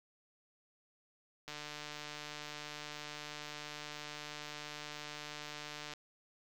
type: click train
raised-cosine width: 0.2 ms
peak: -27 dBFS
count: 665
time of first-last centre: 1.48-5.936 s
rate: 149 Hz
effects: 9-bit